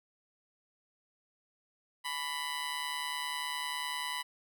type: tone with amplitude modulation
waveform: 15% pulse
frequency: 993 Hz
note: B5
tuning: 9 cents sharp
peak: -25 dBFS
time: 2.04-4.23 s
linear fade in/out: 20 ms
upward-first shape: sine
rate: 150 Hz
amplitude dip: 65%
effects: none